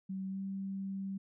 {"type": "tone with pitch glide", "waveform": "sine", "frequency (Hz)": [191, 194.23], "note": ["G3", "G3"], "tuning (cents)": [-45, -16], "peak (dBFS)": -36, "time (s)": [0.09, 1.18], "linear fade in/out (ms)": 10, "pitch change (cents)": 29, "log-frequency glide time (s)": [0.28, 0.41], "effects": []}